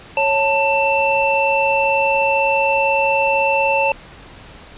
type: tone cluster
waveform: sine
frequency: 552 / 888 / 2670 Hz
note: C#5 / A5 / E7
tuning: -7 / +16 / +22 cents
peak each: -18 dBFS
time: 0.17-3.92 s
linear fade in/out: 2 ms
effects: pink hiss -40 dBFS RMS until 4.77 s + resampled to 8000 Hz